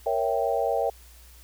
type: chord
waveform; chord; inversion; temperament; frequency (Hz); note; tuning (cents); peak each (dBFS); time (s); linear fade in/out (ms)
sine; A# diminished seventh; none; equal; 466.2 / 554.4 / 659.3 / 784; A#4 / C#5 / E5 / G5; 0 / 0 / 0 / 0; -28; 0.06-0.9; 5
effects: added 60 Hz sine -49 dBFS peak until 1.43 s + white hiss -54 dBFS RMS until 1.43 s